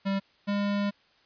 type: tone pair in turn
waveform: square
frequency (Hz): 196 / 202.6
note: G3 / G#3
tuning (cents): 0 / -43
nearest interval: minor second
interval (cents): 57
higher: second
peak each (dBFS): -26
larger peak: neither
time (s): 0.05-0.2 / 0.47-0.91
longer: second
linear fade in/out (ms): 20
effects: white hiss -63 dBFS RMS until 1.25 s + resampled to 11025 Hz